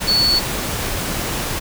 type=tone in noise; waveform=sine; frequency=4435 Hz; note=C#8; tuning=in tune; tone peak=-13 dBFS; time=0.07-0.4 s; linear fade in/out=20 ms; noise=pink; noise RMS=-23 dBFS; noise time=0-1.6 s; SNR=+7 dB; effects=none